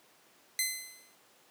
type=tone with exponential decay; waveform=10% pulse; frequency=2048 Hz; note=C7; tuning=38 cents flat; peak=-17 dBFS; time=0.59-1.15 s; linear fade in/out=1 ms; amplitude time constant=120 ms; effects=pink hiss -62 dBFS RMS until 1.5 s + high-pass 300 Hz 12 dB/octave